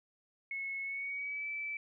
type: tone with pitch glide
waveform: sine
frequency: 2189 to 2315 Hz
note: C#7 to D7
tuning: -22 to -25 cents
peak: -36 dBFS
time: 0.51-1.77 s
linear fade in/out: 2 ms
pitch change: +97 cents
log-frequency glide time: 0.82-1.48 s
effects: none